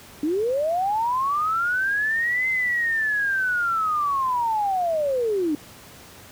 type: linear two-way sweep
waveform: sine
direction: up then down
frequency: 285.7 to 2074 to 285.7 Hz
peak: -20 dBFS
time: 0.23-5.55 s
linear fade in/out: 2 ms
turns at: 2.49 s
effects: pink hiss -45 dBFS RMS until 6.31 s + high-pass 60 Hz 12 dB/octave